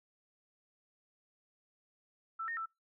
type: tone with pitch steps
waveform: sine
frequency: 1328 / 1840 / 1327 Hz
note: E6 / A#6 / E6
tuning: +12 / -23 / +11 cents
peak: -36 dBFS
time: 2.39-2.66 s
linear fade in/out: 10 ms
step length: 90 ms
effects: noise-tail reverb RT60 0.2 s tail -26 dB re dry